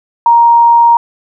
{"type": "tone", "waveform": "sine", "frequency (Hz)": 937, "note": "A#5", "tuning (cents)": 9, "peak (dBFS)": -3, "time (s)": [0.26, 0.97], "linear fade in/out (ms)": 2, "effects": []}